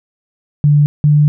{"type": "tone pair in turn", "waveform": "sine", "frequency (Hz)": [146.83, 148.36], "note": ["D3", "D3"], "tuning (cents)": [0, 18], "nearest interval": "unison", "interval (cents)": 18, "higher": "second", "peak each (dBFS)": -6, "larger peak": "neither", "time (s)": [[0.64, 0.86], [1.04, 1.28]], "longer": "second", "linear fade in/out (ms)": 0, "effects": []}